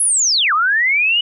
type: linear two-way sweep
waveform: sine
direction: down then up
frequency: 10870 to 1154 to 2963 Hz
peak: -12 dBFS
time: 0-1.21 s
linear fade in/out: 5 ms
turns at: 0.53 s
effects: none